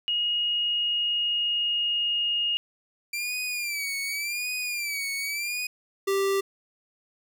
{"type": "tone with pitch glide", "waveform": "sine", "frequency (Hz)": [2876, 2853], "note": ["F#7", "F7"], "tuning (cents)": [-50, 36], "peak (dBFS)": -23, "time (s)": [0.08, 2.57], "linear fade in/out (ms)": 0, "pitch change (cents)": -14, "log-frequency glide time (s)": [0.39, 2.4]}
{"type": "tone with vibrato", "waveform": "sawtooth", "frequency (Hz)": 2349, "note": "D7", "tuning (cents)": 0, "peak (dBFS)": -25, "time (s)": [3.13, 5.67], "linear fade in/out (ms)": 5, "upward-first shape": "sine", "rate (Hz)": 0.88, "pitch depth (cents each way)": 100}
{"type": "tone", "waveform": "square", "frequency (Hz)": 392, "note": "G4", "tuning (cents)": 0, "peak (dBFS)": -23, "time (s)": [6.07, 6.41], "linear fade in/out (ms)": 10}
{"effects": []}